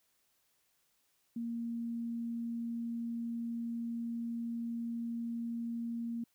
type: tone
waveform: sine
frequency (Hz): 233.1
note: A#3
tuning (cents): 0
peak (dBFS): -35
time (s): 1.36-6.24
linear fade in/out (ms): 5
effects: white hiss -75 dBFS RMS until 6.34 s